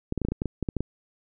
clicks, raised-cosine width 3 ms, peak -14 dBFS, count 12, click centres 0.124 / 0.177 / 0.217 / 0.25 / 0.286 / 0.32 / 0.419 / 0.457 / 0.627 / 0.688 / 0.767 / 0.806 s, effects none

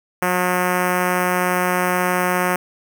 5% pulse tone with notch filter, 180.6 Hz, F#3, 42 cents flat, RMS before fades -19 dBFS, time 0.22-2.56 s, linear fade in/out 2 ms, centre 4400 Hz, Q 0.7, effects none

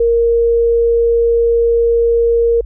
sine tone, 466.2 Hz, A#4, in tune, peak -9 dBFS, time 0-2.61 s, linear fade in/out 5 ms, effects added 50 Hz sine -25 dBFS peak until 2.65 s

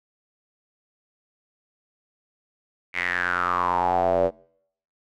square tone with band-pass filter sweep, 44.49 Hz, F1, 33 cents sharp, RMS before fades -23 dBFS, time 2.93-4.31 s, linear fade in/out 50 ms, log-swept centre 2200 to 530 Hz, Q 7.3, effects noise-tail reverb RT60 0.7 s tail -26 dB re dry

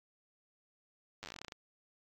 slowing click train, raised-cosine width 0.2 ms, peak -27 dBFS, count 15, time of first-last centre 1.23-1.522 s, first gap 9 ms, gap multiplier 1.12, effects AAC 48 kbps

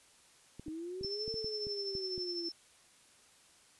clicks, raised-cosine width 3 ms, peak -33 dBFS, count 10, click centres 0.596 / 0.682 / 1.011 / 1.047 / 1.279 / 1.342 / 1.445 / 1.669 / 1.952 / 2.179 s
sine linear two-way sweep, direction up then down, 302.9 to 448.8 to 334.7 Hz, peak -39 dBFS, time 0.66-2.49 s, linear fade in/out 5 ms, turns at 1.32 s
sine tone with tremolo, 5330 Hz, E8, 18 cents sharp, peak -35 dBFS, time 1.03-2.52 s, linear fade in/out 5 ms, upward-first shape triangle, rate 12 Hz, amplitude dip 65%
effects white hiss -63 dBFS RMS until 3.79 s + resampled to 24000 Hz

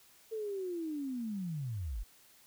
sine linear sweep, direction down, 450 to 38 Hz, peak -35 dBFS, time 0.31-2.04 s, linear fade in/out 20 ms, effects white hiss -62 dBFS RMS until 2.46 s

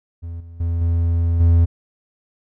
triangle tone with level steps, 84.4 Hz, E2, 41 cents sharp, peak -25 / -33 / -16 / -13 / -8 dBFS, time 0.22-1.66 s, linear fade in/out 20 ms, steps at 0.4 / 0.6 / 0.81 / 1.4 s, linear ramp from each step 5 ms, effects none

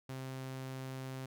sawtooth tone, 131.6 Hz, C3, 10 cents sharp, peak -37 dBFS, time 0.09-1.26 s, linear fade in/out 5 ms, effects none

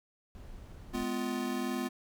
brown noise, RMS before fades -47 dBFS, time 0.35-1.04 s, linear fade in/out 0 ms
square chord, F diminished, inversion first, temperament just, 209.5 / 251.4 / 349.2 Hz, Ab3 / Cb4 / F4, +15 / +31 / 0 cents, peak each -39 / -35 / -39 dBFS, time 0.93-1.89 s, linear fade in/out 20 ms
effects none

